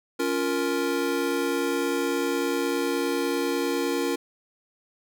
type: chord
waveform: square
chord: Bb minor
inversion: first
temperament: just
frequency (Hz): 279.7 / 349.6 / 466.2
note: Db4 / F4 / Bb4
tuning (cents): +16 / +2 / 0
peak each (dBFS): -29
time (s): 0.19-4.16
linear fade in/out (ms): 10
effects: none